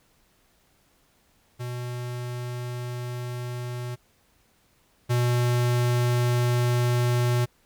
square tone pair in turn, 122.7 / 121.85 Hz, B2 / B2, -11 / -23 cents, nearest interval unison, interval 12 cents, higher first, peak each -31 / -21 dBFS, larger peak second, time 1.59-3.96 / 5.09-7.46 s, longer neither, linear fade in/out 20 ms, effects pink hiss -64 dBFS RMS until 7.65 s

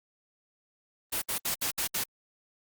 white noise bursts, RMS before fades -30 dBFS, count 6, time 1.12-2.04 s, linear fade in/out 10 ms, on 100 ms, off 64 ms, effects Opus 32 kbps

